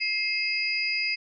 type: tone cluster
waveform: sine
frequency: 2117 / 2581 / 4905 Hz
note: C7 / E7 / D#8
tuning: +20 / -37 / -26 cents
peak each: -29 dBFS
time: 0-1.16 s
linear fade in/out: 20 ms
effects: none